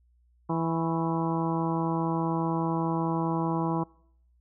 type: harmonic tone with a mistuned harmonic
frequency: 164.81 Hz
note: E3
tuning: in tune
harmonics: 1 / 2 / 3 / 4 / 5 / 6 / 7 / 8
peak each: -29 / -30 / -37 / -38 / -35 / -34 / -39 / -46 dBFS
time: 0.49-3.84 s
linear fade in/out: 10 ms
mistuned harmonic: 7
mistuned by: -83 cents
effects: noise-tail reverb RT60 0.7 s tail -26 dB re dry + added 60 Hz sine -61 dBFS peak until 4.4 s